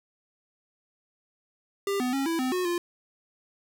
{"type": "tone with pitch steps", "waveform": "square", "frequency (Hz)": [398, 250.5, 272.9, 330.9, 256.8, 364.1, 347.9], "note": ["G4", "B3", "C#4", "E4", "C4", "F#4", "F4"], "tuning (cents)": [26, 25, -27, 7, -32, -28, -7], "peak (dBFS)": -26, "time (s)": [1.87, 2.78], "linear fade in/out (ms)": 2, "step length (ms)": 130, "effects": []}